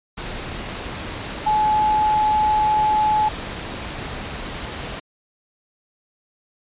sine tone in noise, 854 Hz, G#5, 48 cents sharp, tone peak -15 dBFS, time 1.46-3.29 s, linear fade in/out 10 ms, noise pink, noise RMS -30 dBFS, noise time 0.17-5 s, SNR +12 dB, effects resampled to 8000 Hz

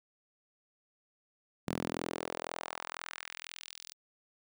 sawtooth tone with high-pass filter sweep, 42 Hz, E1, 33 cents sharp, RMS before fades -41 dBFS, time 1.67-3.94 s, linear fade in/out 10 ms, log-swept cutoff 180 to 5000 Hz, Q 1.4, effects none

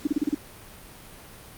sine tone bursts, 293.7 Hz, D4, in tune, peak -19 dBFS, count 6, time 0.05-0.347 s, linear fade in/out 5 ms, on 22 ms, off 33 ms, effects pink hiss -46 dBFS RMS until 1.57 s + Opus 48 kbps

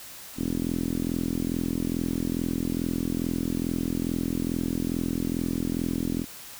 5% pulse tone with low-pass filter, 42.35 Hz, E1, 48 cents sharp, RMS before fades -28 dBFS, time 0.36-6.26 s, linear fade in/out 50 ms, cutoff 270 Hz, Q 3.2, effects white hiss -43 dBFS RMS until 6.59 s

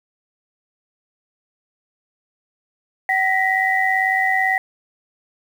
sine tone cluster, 760 / 1893 / 1991 Hz, F#5 / A#6 / B6, +46 / +26 / +14 cents, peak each -20 dBFS, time 3.09-4.58 s, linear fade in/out 2 ms, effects 7-bit

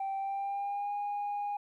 sine tone with pitch glide, 780 to 818.8 Hz, G5 to G#5, -9 to -25 cents, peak -30 dBFS, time 0-1.57 s, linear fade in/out 5 ms, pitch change +84 cents, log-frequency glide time 0.17-0.93 s, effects tanh soft clip ceiling -30 dBFS + 12-bit

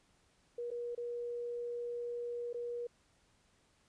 sine tone with dropouts, 478.5 Hz, A#4, 45 cents sharp, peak -37 dBFS, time 0.58-2.87 s, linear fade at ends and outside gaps 5 ms, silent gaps 0.705-0.713 / 0.95-0.976 / 2.53-2.543 s, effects pink hiss -71 dBFS RMS until 3.88 s + resampled to 22050 Hz

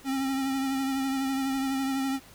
square tone with vibrato, 268.7 Hz, C4, 46 cents sharp, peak -27 dBFS, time 0.04-2.2 s, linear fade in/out 50 ms, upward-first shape triangle, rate 12 Hz, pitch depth 35 cents each way, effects pink hiss -52 dBFS RMS until 2.34 s

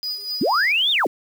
triangle tone with tremolo, 4945 Hz, D#8, 12 cents flat, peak -22 dBFS, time 0.03-0.72 s, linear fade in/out 0 ms, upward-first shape sine, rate 4.1 Hz, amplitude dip 65%
sine linear two-way sweep, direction up then down, 176.9 to 3729 to 176.9 Hz, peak -16 dBFS, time 0.41-1.07 s, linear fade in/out 5 ms, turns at 0.91 s
effects 7-bit

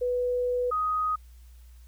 sine tone pair in turn, 493.9 / 1251 Hz, B4 / D#6, 0 / +9 cents, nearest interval octave + major third, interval 1609 cents, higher second, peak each -24 dBFS, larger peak neither, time 0.01-0.71 / 0.71-1.16 s, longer first, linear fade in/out 10 ms, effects added 60 Hz sine -47 dBFS peak until 1.87 s + white hiss -64 dBFS RMS until 1.87 s

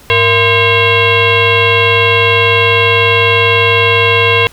sine tone with frequency modulation, 1602 Hz, G6, 37 cents sharp, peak -6 dBFS, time 0.1-4.47 s, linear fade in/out 0 ms, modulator 568 Hz, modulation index 2.9, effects pink hiss -40 dBFS RMS until 4.52 s

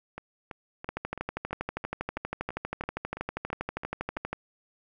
two click trains, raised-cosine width 0.5 ms, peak -23 / -16 dBFS, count 13 / 44, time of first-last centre 0.18-4.167 / 0.89-4.33 s, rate 3.01 / 12.5 Hz, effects none

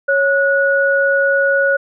sine tone pair together, 552.6 / 1462 Hz, C#5 / F#6, -6 / -21 cents, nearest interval octave + perfect fourth, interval 1685 cents, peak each -14 dBFS, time 0.08-1.77 s, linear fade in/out 10 ms, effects none

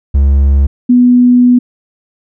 triangle / sine tone pair in turn, 69.3 / 246.4 Hz, C#2 / B3, 0 / -4 cents, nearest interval octave + minor seventh, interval 2196 cents, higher second, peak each -3 dBFS, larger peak neither, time 0.14-0.67 / 0.89-1.59 s, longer second, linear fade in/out 10 ms, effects none

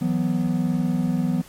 triangle chord, E suspended second, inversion none, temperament equal, 164.81 / 185 / 246.9 Hz, E3 / F#3 / B3, 0 / 0 / 0 cents, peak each -22 dBFS, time 0.01-1.42 s, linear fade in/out 10 ms, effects pink hiss -47 dBFS RMS until 1.48 s + MP3 64 kbps

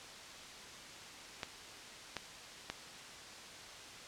clicks, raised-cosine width 0.2 ms, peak -20 dBFS, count 3, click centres 1.432 / 2.167 / 2.7 s, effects white hiss -50 dBFS RMS until 4.07 s + low-pass 6000 Hz 12 dB/octave

